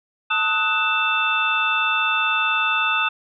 sine tone cluster, 885 / 1263 / 1482 / 2652 / 3553 Hz, A5 / D#6 / F#6 / E7 / A7, +10 / +26 / +2 / +10 / +16 cents, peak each -28 / -23 / -25 / -21 / -28 dBFS, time 0.3-3.09 s, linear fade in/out 10 ms, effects none

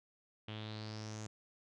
sawtooth tone with low-pass filter sweep, 108 Hz, A2, 32 cents flat, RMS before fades -45 dBFS, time 0.48-1.27 s, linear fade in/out 5 ms, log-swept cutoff 3100 to 7000 Hz, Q 5.4, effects none

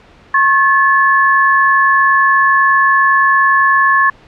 sine tone pair together, 1088 / 1725.1 Hz, C#6 / A6, -33 / -35 cents, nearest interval minor sixth, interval 798 cents, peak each -10 dBFS, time 0.34-4.1 s, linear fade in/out 5 ms, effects pink hiss -43 dBFS RMS until 4.27 s + low-pass 3000 Hz 12 dB/octave

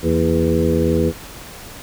harmonic tone with a mistuned harmonic, 82.41 Hz, E2, in tune, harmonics 1 / 2 / 3 / 4 / 5 / 6, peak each -21 / -21 / -21 / -21 / -21 / -21 dBFS, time 0.02-1.13 s, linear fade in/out 50 ms, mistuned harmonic 3, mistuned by -78 cents, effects pink hiss -36 dBFS RMS until 1.82 s

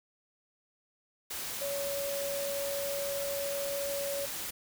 sine tone in noise, 562 Hz, C#5, 24 cents sharp, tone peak -33 dBFS, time 1.61-4.26 s, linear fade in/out 10 ms, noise white, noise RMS -38 dBFS, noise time 1.3-4.51 s, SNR +2 dB, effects none

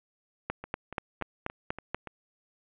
two click trains, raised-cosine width 0.5 ms, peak -15 / -24 dBFS, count 7 / 6, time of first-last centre 0.5-1.946 / 0.64-2.073 s, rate 4.15 / 3.49 Hz, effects resampled to 8000 Hz + 9-bit

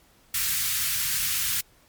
white band-stop noise, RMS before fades -26 dBFS, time 0.34-1.61 s, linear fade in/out 5 ms, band 160 to 1400 Hz, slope 24 dB/octave, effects pink hiss -59 dBFS RMS until 1.88 s + MP3 96 kbps

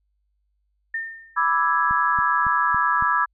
sine tone with exponential decay, 1813 Hz, A#6, 49 cents flat, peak -22 dBFS, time 0.94-1.5 s, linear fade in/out 5 ms, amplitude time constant 120 ms
sine chord, E dominant seventh, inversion second, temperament equal, 987.8 / 1174.7 / 1318.5 / 1661.2 Hz, B5 / D6 / E6 / G#6, 0 / 0 / 0 / 0 cents, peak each -23 dBFS, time 1.36-3.26 s, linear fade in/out 20 ms
click train, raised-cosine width 5 ms, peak -23 dBFS, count 5, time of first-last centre 1.91-3.024 s, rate 3.59 Hz
effects added 50 Hz sine -67 dBFS peak until 3.33 s

